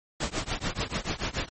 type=noise with tremolo; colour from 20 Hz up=pink; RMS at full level=-27 dBFS; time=0.2-1.49 s; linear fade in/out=5 ms; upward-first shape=triangle; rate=6.9 Hz; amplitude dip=100%; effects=MP3 32 kbps